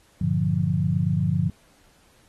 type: chord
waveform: sine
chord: G minor seventh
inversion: none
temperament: equal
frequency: 98 / 116.54 / 146.83 / 174.61 Hz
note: G2 / Bb2 / D3 / F3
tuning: 0 / 0 / 0 / 0 cents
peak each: -26 / -29 / -24 / -24 dBFS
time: 0.21-1.5 s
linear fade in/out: 5 ms
effects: pink hiss -59 dBFS RMS until 2.28 s + AAC 32 kbps